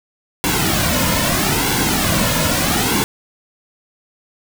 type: noise with flanger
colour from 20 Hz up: pink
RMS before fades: -17 dBFS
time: 0.44-3.04 s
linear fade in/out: 0 ms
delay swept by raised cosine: 1.6 to 2.6 ms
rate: 0.78 Hz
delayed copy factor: -0.7
effects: none